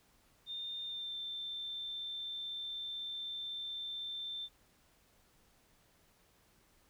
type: tone with pitch glide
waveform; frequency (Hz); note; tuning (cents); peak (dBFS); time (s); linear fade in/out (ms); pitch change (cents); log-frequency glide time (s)
sine; 3620 to 3562; A7 to A7; +48 to +21; -39; 0.46-4.49; 50; -27; 0.85-1.16
effects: pink hiss -69 dBFS RMS until 6.89 s